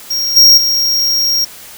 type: tone with level steps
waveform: square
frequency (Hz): 5588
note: F8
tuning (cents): 0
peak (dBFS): -14 / -3 / -11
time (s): 0.1-1.45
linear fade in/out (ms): 10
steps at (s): 0.36 / 0.57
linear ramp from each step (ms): 10
effects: white hiss -34 dBFS RMS until 1.77 s